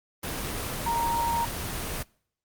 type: tone in noise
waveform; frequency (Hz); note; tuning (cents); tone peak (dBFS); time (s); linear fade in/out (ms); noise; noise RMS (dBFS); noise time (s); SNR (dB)
sine; 932.3; A#5; 0; -24; 0.86-1.45; 5; pink; -32; 0.23-2.03; +5
effects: noise-tail reverb RT60 0.6 s tail -26 dB re dry + Opus 24 kbps